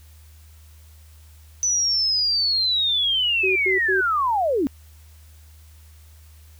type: linear sweep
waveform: sine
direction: down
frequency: 6020 to 246.2 Hz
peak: -18 dBFS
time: 1.63-4.67 s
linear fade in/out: 0 ms
type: tone bursts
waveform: sine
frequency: 378.5 Hz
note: F#4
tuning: 39 cents sharp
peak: -21 dBFS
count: 3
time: 3.43-4.012 s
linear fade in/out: 10 ms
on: 130 ms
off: 96 ms
effects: added 77 Hz sine -45 dBFS peak until 6.59 s + white hiss -56 dBFS RMS until 6.59 s